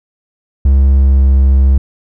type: tone with pitch glide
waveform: triangle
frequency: 67.8 to 67.1 Hz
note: C#2 to C2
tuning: -38 to +44 cents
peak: -3 dBFS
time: 0.65-1.78 s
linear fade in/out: 5 ms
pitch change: -18 cents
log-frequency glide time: 0.93-1.26 s
effects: none